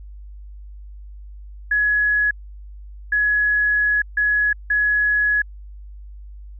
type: tone bursts at uneven times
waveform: sine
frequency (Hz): 1685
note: G#6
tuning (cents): +25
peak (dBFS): -15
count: 4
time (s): 1.71-2.31 / 3.12-4.02 / 4.17-4.53 / 4.7-5.42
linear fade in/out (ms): 5
effects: added 50 Hz sine -35 dBFS peak until 6.59 s